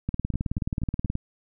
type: two click trains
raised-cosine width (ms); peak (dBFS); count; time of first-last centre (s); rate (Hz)
5; -22 / -14; 4 / 21; 0.34-1.058 / 0.09-1.154; 4.18 / 18.8
effects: none